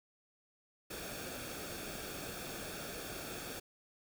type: noise with comb filter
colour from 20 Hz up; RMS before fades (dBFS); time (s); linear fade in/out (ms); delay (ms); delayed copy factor
pink; -44; 0.9-3.6; 10; 1; -0.6
effects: none